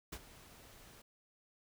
pink noise with ADSR envelope, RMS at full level -43 dBFS, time 0.12-1.02 s, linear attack 10 ms, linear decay 52 ms, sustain -15 dB, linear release 7 ms, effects none

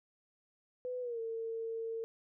sine tone with pitch glide, 500 to 453.2 Hz, B4 to A#4, +21 to -49 cents, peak -36 dBFS, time 0.85-2.04 s, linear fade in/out 0 ms, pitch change -170 cents, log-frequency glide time 1.01-1.2 s, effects none

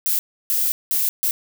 violet noise bursts at uneven times, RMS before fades -20 dBFS, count 4, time 0.06-0.19 / 0.5-0.72 / 0.91-1.09 / 1.23-1.31 s, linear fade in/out 0 ms, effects none

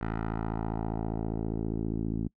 10% pulse tone with low-pass filter sweep, 55 Hz, A1, in tune, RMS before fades -32 dBFS, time 0.01-2.28 s, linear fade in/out 5 ms, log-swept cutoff 1600 to 260 Hz, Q 1.6, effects noise-tail reverb RT60 0.1 s tail -25 dB re dry

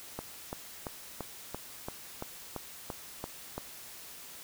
click train, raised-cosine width 1 ms, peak -22 dBFS, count 11, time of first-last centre 0.19-3.58 s, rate 2.95 Hz, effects white hiss -48 dBFS RMS until 4.43 s

